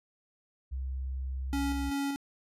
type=tone; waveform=sine; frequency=65.6 Hz; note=C2; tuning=5 cents sharp; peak=-32 dBFS; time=0.71-1.91 s; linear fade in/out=20 ms
type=tone with tremolo; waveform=square; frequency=279.4 Hz; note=C#4; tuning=14 cents sharp; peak=-30 dBFS; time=1.53-2.16 s; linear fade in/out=0 ms; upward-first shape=square; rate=2.6 Hz; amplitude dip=30%
effects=resampled to 32000 Hz